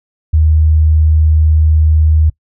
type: tone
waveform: sine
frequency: 78 Hz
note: D#2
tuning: 5 cents sharp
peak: -6 dBFS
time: 0.33-2.3 s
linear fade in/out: 10 ms
effects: noise-tail reverb RT60 0.1 s tail -22 dB re dry